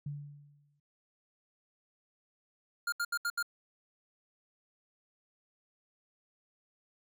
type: tone with exponential decay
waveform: sine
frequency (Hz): 144.7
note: D3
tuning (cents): -25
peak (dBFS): -34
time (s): 0.06-0.8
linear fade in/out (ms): 5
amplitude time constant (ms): 160
type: tone bursts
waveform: square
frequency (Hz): 1409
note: F6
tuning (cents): +15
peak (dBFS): -31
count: 5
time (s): 2.87-3.427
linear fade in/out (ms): 5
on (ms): 53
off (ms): 73
effects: none